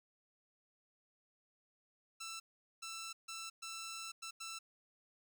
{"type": "tone bursts at uneven times", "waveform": "10% pulse", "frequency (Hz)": 1333, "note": "E6", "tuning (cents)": 19, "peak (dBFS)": -36, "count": 6, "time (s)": [[2.2, 2.4], [2.82, 3.13], [3.28, 3.5], [3.62, 4.12], [4.22, 4.31], [4.4, 4.59]], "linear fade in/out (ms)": 10, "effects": []}